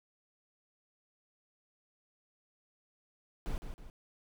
brown noise with echo, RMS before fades -35 dBFS, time 3.46-3.58 s, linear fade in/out 0 ms, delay 160 ms, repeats 2, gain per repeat -7 dB, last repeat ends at 3.9 s, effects none

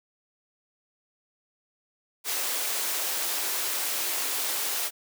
white high-pass noise, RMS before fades -29 dBFS, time 2.24-4.91 s, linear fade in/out 50 ms, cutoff 320 Hz, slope 24 dB/octave, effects none

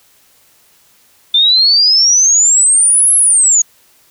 sine exponential two-way sweep, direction up then down, 3541 to 11100 to 6600 Hz, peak -6 dBFS, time 1.34-3.62 s, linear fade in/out 5 ms, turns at 3.15 s, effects white hiss -50 dBFS RMS until 4.1 s

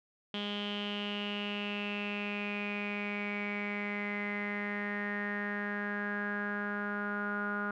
sawtooth tone with low-pass filter sweep, 205.2 Hz, G#3, 21 cents flat, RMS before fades -36 dBFS, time 0.34-7.71 s, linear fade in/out 2 ms, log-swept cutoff 3200 to 1400 Hz, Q 9.6, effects none

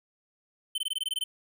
square tone bursts, 3074 Hz, G7, 35 cents flat, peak -28 dBFS, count 10, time 0.75-1.24 s, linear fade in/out 5 ms, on 31 ms, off 20 ms, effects none

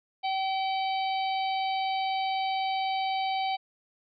harmonic tone, 768 Hz, G5, 36 cents flat, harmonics 1 / 3 / 4 / 5 / 6, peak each -27 / -37 / -39 / -41 / -43 dBFS, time 0.23-3.57 s, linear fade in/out 20 ms, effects none

